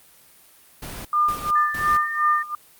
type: noise bursts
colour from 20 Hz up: pink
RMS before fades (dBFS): -34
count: 3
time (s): 0.82-1.97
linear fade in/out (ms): 5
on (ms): 230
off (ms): 230
type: tone with tremolo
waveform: sine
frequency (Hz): 1205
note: D6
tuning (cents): +44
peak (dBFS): -15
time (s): 1.13-2.55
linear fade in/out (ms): 2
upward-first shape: sine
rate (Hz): 2.8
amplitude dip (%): 90
type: tone with pitch glide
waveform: sine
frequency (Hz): 1766 to 1814.6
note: A6 to A#6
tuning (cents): +6 to -47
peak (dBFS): -25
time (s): 1.55-2.43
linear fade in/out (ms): 10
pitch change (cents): +47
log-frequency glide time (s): 1.71-2.07
effects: white hiss -52 dBFS RMS until 2.79 s + Opus 32 kbps